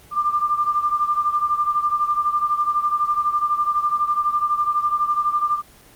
sine beating tone pair, 1190 / 1202 Hz, D6 / D6, +22 / +40 cents, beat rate 12 Hz, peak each -19 / -23 dBFS, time 0.11-5.62 s, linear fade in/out 50 ms, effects pink hiss -48 dBFS RMS until 5.95 s + Opus 24 kbps

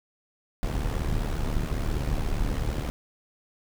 brown noise with amplitude modulation, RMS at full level -24 dBFS, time 0.63-2.9 s, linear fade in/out 0 ms, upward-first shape sine, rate 74.9 Hz, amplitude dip 70%, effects none

